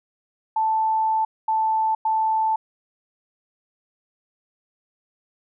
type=tone bursts at uneven times; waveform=sine; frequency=880 Hz; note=A5; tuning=in tune; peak=-18 dBFS; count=3; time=0.56-1.25 / 1.48-1.95 / 2.05-2.56 s; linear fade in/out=5 ms; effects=none